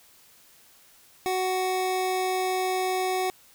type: tone pair together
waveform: square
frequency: 371.8 / 744.2 Hz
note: F#4 / F#5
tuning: +8 / +10 cents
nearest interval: octave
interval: 1202 cents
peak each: -28 dBFS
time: 1.26-3.3 s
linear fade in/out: 0 ms
effects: white hiss -56 dBFS RMS until 3.54 s